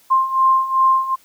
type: beating tone pair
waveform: sine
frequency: 1053 / 1055.6 Hz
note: C6 / C6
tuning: +11 / +15 cents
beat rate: 2.6 Hz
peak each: -18 / -14 dBFS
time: 0.1-1.16 s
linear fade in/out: 20 ms
effects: white hiss -53 dBFS RMS until 1.24 s